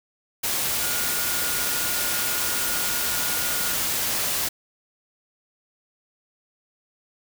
sine tone in noise, 1434 Hz, F6, 45 cents sharp, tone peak -34 dBFS, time 0.81-3.75 s, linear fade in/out 10 ms, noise white, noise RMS -25 dBFS, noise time 0.43-4.49 s, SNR -12 dB, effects none

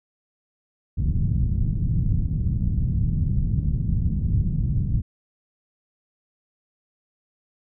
white low-pass noise, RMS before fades -22 dBFS, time 0.97-5.02 s, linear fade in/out 20 ms, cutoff 150 Hz, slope 24 dB/octave, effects none

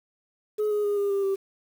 sine tone with pitch steps, 423.9 / 416.9 / 409.9 / 403.1 / 396.4 / 389.8 Hz, G#4 / G#4 / G#4 / G4 / G4 / G4, +35 / +7 / -23 / +48 / +19 / -10 cents, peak -20 dBFS, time 0.58-1.36 s, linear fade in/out 20 ms, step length 130 ms, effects tanh soft clip ceiling -21 dBFS + 8-bit

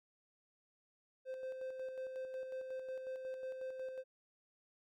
triangle tone with tremolo, 520 Hz, C5, 11 cents flat, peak -38 dBFS, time 1.25-4.04 s, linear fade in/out 50 ms, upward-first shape square, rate 5.5 Hz, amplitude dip 40%, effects none

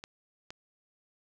clicks, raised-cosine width 0.2 ms, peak -25 dBFS, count 2, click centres 0.039 / 0.505 s, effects none

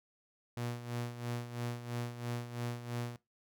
sawtooth tone with tremolo, 120 Hz, B2, 49 cents flat, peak -31 dBFS, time 0.57-3.16 s, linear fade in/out 0 ms, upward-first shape sine, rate 3 Hz, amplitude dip 70%, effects noise-tail reverb RT60 0.2 s tail -19 dB re dry

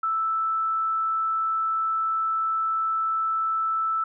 sine tone, 1318.5 Hz, E6, in tune, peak -22 dBFS, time 0.03-4.04 s, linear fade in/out 5 ms, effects none

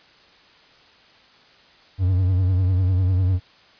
triangle tone with vibrato, 92.5 Hz, F#2, in tune, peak -14 dBFS, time 1.98-3.4 s, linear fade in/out 50 ms, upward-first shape triangle, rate 10 Hz, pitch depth 78 cents each way, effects white hiss -52 dBFS RMS until 3.79 s + resampled to 11025 Hz

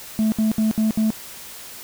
sine tone bursts, 218.1 Hz, A3, 15 cents flat, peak -13 dBFS, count 5, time 0.19-1.104 s, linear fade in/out 0 ms, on 130 ms, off 66 ms, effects tanh soft clip ceiling -15 dBFS + white hiss -38 dBFS RMS until 1.83 s

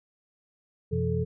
sine tone cluster, 90.4 / 128.2 / 170.5 / 434.2 Hz, F#2 / C3 / F3 / A4, -40 / -35 / -41 / -23 cents, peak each -30 dBFS, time 0.91-1.25 s, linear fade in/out 20 ms, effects none

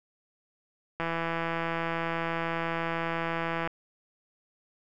click train, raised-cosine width 0.5 ms, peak -16 dBFS, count 445, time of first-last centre 1-3.675 s, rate 166 Hz, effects none

